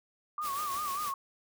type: tone with vibrato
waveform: sine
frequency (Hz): 1158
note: D6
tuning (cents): -25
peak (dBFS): -32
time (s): 0.38-1.14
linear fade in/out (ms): 2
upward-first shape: sine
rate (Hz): 5.1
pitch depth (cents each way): 110
type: noise with tremolo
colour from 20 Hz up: white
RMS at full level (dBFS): -40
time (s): 0.41-1.14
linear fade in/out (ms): 50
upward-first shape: sine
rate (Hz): 6.6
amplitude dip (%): 30
effects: none